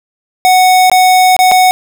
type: tone with dropouts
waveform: square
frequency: 740 Hz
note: F#5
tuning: in tune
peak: -5 dBFS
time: 0.45-1.71 s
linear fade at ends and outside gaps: 0 ms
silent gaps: 0.898-0.916 / 1.365-1.39 / 1.514-1.519 s
effects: none